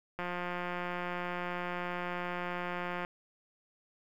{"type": "click train", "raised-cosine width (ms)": 0.5, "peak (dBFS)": -22, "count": 507, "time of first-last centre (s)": [0.19, 3.049], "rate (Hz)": 177, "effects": ["10-bit"]}